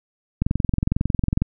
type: click train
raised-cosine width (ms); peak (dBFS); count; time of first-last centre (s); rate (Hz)
5; -7; 23; 0.42-1.42; 22
effects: none